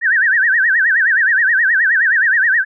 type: tone with vibrato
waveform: sine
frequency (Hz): 1700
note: G#6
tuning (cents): +40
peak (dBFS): -10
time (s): 0.01-2.65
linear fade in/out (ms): 50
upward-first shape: sine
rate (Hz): 9.5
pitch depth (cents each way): 200
effects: none